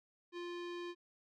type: tone with low-pass filter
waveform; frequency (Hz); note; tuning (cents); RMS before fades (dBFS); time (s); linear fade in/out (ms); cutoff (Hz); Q
square; 349.2; F4; 0; -44; 0.32-0.95; 50; 3800; 1.4
effects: none